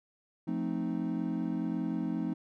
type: chord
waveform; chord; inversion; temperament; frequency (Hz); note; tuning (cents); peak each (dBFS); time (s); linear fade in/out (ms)
triangle; F dominant seventh; none; equal; 174.61 / 220 / 261.6 / 311.1; F3 / A3 / C4 / Eb4; 0 / 0 / 0 / 0; -34; 0.47-2.34; 10
effects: none